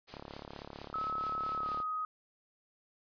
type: noise with tremolo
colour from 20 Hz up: white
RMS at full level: -48 dBFS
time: 0.07-1.84 s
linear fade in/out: 20 ms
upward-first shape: triangle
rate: 4.4 Hz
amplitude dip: 75%
type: click train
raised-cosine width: 1 ms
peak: -30 dBFS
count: 60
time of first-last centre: 0.14-1.802 s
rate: 35.5 Hz
type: tone with pitch glide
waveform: sine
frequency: 1290 to 1255.4 Hz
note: E6 to D#6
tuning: -38 to +15 cents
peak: -33 dBFS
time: 0.94-2.05 s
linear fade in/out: 2 ms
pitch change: -47 cents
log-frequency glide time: 1.57-1.7 s
effects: resampled to 11025 Hz